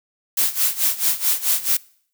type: noise with tremolo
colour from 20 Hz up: blue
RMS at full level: -17 dBFS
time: 0.37-1.77 s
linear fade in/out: 5 ms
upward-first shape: sine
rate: 4.6 Hz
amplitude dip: 85%
effects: noise-tail reverb RT60 0.6 s tail -24 dB re dry